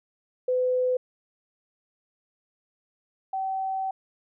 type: tone pair in turn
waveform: sine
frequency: 505 / 766.5 Hz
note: B4 / G5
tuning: +39 / -39 cents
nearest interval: perfect fifth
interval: 722 cents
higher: second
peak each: -21 / -26 dBFS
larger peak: first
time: 0.48-0.97 / 3.33-3.91 s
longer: second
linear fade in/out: 5 ms
effects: none